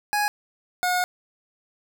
25% pulse tone pair in turn, 830.6 / 722.9 Hz, G#5 / F#5, 0 / -40 cents, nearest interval major second, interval 240 cents, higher first, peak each -17 dBFS, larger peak neither, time 0.13-0.28 / 0.83-1.04 s, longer second, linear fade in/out 0 ms, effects none

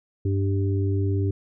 harmonic tone, 98 Hz, G2, in tune, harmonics 1 / 3 / 4, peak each -21 / -30 / -30 dBFS, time 0.25-1.31 s, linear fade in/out 5 ms, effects none

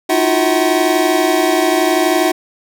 square tone cluster, 310.8 / 342.7 / 363.4 / 645 / 751 Hz, D#4 / F4 / F#4 / E5 / F#5, -2 / -33 / -31 / -38 / +26 cents, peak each -19 dBFS, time 0.09-2.32 s, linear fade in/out 10 ms, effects none

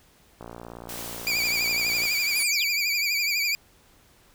click train, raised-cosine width 1 ms, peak -25 dBFS, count 97, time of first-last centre 0.41-2.054 s, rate 58.4 Hz
white noise with tremolo, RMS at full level -36 dBFS, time 0.89-2.43 s, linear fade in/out 2 ms, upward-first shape triangle, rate 2 Hz, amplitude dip 30%
25% pulse tone with vibrato, 2349 Hz, D7, in tune, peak -19 dBFS, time 1.27-3.55 s, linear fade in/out 0 ms, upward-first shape triangle, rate 12 Hz, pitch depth 89 cents each way
sine linear sweep, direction down, 11880 to 2319 Hz, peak -27 dBFS, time 2.35-2.65 s, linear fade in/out 10 ms
effects pink hiss -58 dBFS RMS until 4.34 s

